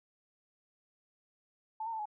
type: tone with pitch steps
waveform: sine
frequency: 877 / 917 / 883 / 843 Hz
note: A5 / A#5 / A5 / G#5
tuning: -6 / -29 / +6 / +26 cents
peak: -35 dBFS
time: 1.8-2.056 s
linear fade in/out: 5 ms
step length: 64 ms
effects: none